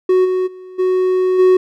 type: tone with level steps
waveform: triangle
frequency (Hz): 370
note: F#4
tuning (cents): 0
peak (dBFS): -7 / -12 / -30 / -10 / -5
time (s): 0.09-1.57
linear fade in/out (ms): 5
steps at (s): 0.24 / 0.46 / 0.78 / 1.38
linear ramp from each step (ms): 20
effects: none